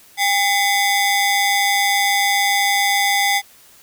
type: ring-modulated tone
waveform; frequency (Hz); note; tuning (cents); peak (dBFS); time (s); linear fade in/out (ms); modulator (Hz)
sawtooth; 1413; F6; +20; -8; 0.17-3.42; 50; 610
effects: white hiss -48 dBFS RMS until 3.82 s